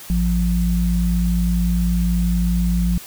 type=tone pair together; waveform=sine; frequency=55.61 / 176 Hz; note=A1 / F3; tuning=+19 / +14 cents; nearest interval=octave + minor sixth; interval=1995 cents; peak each=-18 dBFS; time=0.1-2.98 s; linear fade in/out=0 ms; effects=white hiss -38 dBFS RMS until 3.06 s